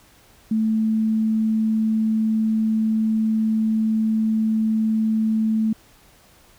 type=tone; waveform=sine; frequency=219.7 Hz; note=A3; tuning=2 cents flat; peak=-17 dBFS; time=0.51-5.73 s; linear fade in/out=5 ms; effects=pink hiss -53 dBFS RMS until 6.58 s